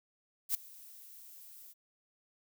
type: noise with ADSR envelope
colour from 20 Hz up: violet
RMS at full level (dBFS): -29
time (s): 0.49-1.74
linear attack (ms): 56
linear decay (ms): 6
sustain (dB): -24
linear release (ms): 32
effects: none